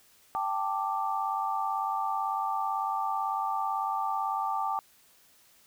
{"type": "chord", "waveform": "sine", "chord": "G suspended second", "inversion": "none", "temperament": "just", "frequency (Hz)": [784, 882, 1176], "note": ["G5", "A5", "D6"], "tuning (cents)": [0, 4, 2], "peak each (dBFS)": -32, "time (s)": [0.35, 4.79], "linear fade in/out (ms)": 0, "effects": ["white hiss -61 dBFS RMS until 5.66 s"]}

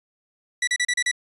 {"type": "tone bursts", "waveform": "sawtooth", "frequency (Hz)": 1958, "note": "B6", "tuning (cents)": -15, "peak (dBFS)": -16, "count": 6, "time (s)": [0.62, 1.114], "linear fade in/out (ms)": 5, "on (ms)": 54, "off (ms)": 34, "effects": ["resampled to 24000 Hz"]}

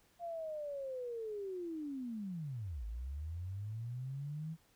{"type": "linear two-way sweep", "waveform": "sine", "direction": "down then up", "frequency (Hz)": [698.5, 51.9, 163.9], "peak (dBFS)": -39, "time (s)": [0.19, 4.57], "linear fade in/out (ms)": 50, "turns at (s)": 2.85, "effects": ["pink hiss -70 dBFS RMS until 4.75 s"]}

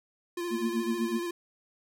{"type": "tone with vibrato", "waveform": "square", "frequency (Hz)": 347.1, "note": "F4", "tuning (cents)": -11, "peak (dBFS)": -32, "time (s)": [0.37, 1.31], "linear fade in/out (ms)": 5, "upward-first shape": "square", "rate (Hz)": 14, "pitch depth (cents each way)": 23}
{"type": "tone with tremolo", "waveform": "sine", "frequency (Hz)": 230, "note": "A#3", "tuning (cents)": -23, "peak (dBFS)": -25, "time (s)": [0.5, 1.21], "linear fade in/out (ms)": 50, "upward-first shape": "sine", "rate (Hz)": 8, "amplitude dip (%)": 95}
{"effects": []}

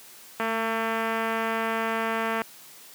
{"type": "click train", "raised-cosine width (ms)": 0.5, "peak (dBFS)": -13, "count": 455, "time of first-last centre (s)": [0.4, 2.418], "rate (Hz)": 225, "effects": ["white hiss -48 dBFS RMS until 2.94 s", "high-pass 150 Hz 12 dB/octave"]}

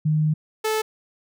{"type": "tone pair in turn", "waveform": ["sine", "sawtooth"], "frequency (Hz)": [154, 435.6], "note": ["D#3", "A4"], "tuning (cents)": [-17, -17], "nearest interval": "octave + tritone", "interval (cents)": 1800, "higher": "second", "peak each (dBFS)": -17, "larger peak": "neither", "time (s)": [[0.05, 0.34], [0.64, 0.82]], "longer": "first", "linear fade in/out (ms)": 10, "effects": []}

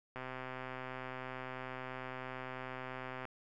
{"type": "click train", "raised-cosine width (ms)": 0.5, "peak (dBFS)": -28, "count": 400, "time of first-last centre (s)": [0.16, 3.253], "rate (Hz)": 129, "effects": []}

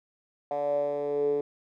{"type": "tone with band-pass filter sweep", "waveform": "10% pulse", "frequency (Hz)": 144.6, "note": "D3", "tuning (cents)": -27, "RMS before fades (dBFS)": -28, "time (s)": [0.51, 1.41], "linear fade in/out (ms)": 2, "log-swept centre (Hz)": [660, 400], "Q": 8.3, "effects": []}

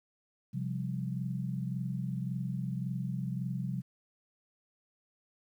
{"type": "chord", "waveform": "sine", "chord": "C suspended fourth", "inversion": "none", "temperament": "just", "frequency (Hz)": [130.81, 174.42, 196.22], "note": ["C3", "F3", "G3"], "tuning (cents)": [0, -2, 2], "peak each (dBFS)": [-35, -37, -39], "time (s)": [0.53, 3.82], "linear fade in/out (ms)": 20, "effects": ["11-bit"]}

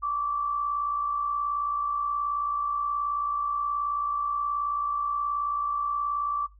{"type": "tone pair together", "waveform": "sine", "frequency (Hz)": [1105, 1163.7], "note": ["C#6", "D6"], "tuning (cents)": [-6, -16], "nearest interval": "minor second", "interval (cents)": 90, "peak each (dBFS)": [-36, -26], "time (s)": [0.02, 6.47], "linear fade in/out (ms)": 20, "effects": ["noise-tail reverb RT60 0.2 s tail -18 dB re dry", "added 50 Hz sine -51 dBFS peak until 6.59 s"]}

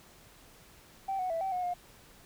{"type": "tone with pitch steps", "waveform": "sine", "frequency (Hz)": [776, 738, 660, 769, 726, 712], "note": ["G5", "F#5", "E5", "G5", "F#5", "F5"], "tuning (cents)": [-18, -5, 2, -33, -33, 33], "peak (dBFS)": -29, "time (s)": [1.08, 1.74], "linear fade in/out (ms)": 10, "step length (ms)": 110, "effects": ["tanh soft clip ceiling -26 dBFS", "pink hiss -57 dBFS RMS until 2.25 s"]}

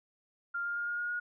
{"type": "tone with pitch steps", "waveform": "sine", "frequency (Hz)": [1396.9, 1405.8, 1414.8, 1423.8, 1432.9, 1442], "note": ["F6", "F6", "F6", "F6", "F6", "F#6"], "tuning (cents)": [0, 11, 22, 33, 44, -45], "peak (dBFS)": -32, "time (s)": [0.54, 1.2], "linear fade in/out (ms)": 10, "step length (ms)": 110, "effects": []}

